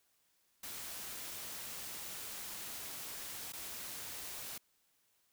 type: noise with dropouts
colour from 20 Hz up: white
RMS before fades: -45 dBFS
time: 0.63-4.58 s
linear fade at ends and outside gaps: 5 ms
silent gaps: 3.523-3.533 s
effects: white hiss -75 dBFS RMS until 5.32 s